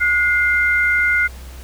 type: tone pair together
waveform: sine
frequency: 1445.1 / 2093 Hz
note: F#6 / C7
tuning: -41 / 0 cents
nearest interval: tritone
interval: 641 cents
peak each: -16 dBFS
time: 0-1.28 s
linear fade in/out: 20 ms
effects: added 64 Hz sine -33 dBFS peak until 1.63 s + pink hiss -42 dBFS RMS until 1.63 s

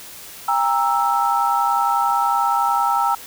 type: chord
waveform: sine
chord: E diminished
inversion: first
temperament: equal with one note detuned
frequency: 801.4 / 932.3 / 1318.5 Hz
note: G5 / Bb5 / E6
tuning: +38 / 0 / 0 cents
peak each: -20 dBFS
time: 0.48-3.15 s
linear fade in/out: 5 ms
effects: white hiss -38 dBFS RMS until 3.26 s

